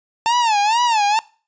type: tone with vibrato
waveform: 45% pulse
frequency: 890 Hz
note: A5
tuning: 20 cents sharp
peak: -14 dBFS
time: 0.26-1.19 s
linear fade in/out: 0 ms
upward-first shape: sine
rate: 2.2 Hz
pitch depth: 160 cents each way
effects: noise-tail reverb RT60 0.4 s tail -23 dB re dry + resampled to 16000 Hz